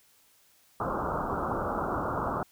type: low-pass noise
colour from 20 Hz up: white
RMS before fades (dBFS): -31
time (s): 0.8-2.43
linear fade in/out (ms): 2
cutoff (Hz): 1400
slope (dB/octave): 96
effects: white hiss -63 dBFS RMS until 2.51 s